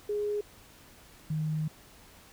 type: tone pair in turn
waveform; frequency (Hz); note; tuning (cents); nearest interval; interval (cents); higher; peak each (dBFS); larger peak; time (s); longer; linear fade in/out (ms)
sine; 415.3 / 155.25; G#4 / D#3; 0 / -3; octave + perfect fourth; 1703; first; -28; neither; 0.09-0.41 / 1.3-1.68; second; 5
effects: pink hiss -55 dBFS RMS until 2.32 s